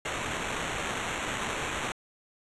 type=noise with sample-and-hold; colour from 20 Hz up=blue; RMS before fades=-33 dBFS; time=0.05-1.92 s; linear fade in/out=2 ms; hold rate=4900 Hz; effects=resampled to 24000 Hz